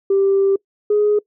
sine tone pair in turn, 392 / 417.4 Hz, G4 / G#4, 0 / +9 cents, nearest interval minor second, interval 109 cents, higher second, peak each -11 dBFS, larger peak neither, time 0.1-0.56 / 0.9-1.19 s, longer first, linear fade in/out 5 ms, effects noise-tail reverb RT60 0.1 s tail -23 dB re dry + tanh soft clip ceiling -8 dBFS

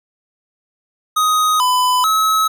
square tone with pitch steps, 1252 / 1002 / 1288 Hz, D#6 / B5 / E6, +10 / +25 / -41 cents, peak -13 dBFS, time 1.16-2.48 s, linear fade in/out 10 ms, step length 440 ms, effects none

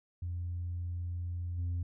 sine tone with level steps, 87.31 Hz, F2, in tune, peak -33 / -29 dBFS, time 0.22-1.83 s, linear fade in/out 5 ms, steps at 1.57 s, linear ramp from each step 20 ms, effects tanh soft clip ceiling -30 dBFS

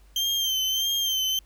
35% pulse tone with vibrato, 3136 Hz, G7, in tune, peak -21 dBFS, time 0.16-1.39 s, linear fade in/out 2 ms, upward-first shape sine, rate 1.6 Hz, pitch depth 46 cents each way, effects added 50 Hz sine -51 dBFS peak until 1.45 s + pink hiss -62 dBFS RMS until 1.45 s

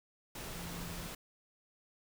sine tone in noise, 172.3 Hz, F3, 23 cents flat, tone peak -45 dBFS, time 0.55-1.07 s, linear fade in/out 5 ms, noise pink, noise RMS -44 dBFS, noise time 0.35-1.15 s, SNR -4 dB, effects none

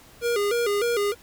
square tone with vibrato, 440 Hz, A4, in tune, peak -22 dBFS, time 0.21-1.15 s, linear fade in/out 50 ms, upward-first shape square, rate 3.3 Hz, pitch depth 130 cents each way, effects pink hiss -51 dBFS RMS until 1.22 s

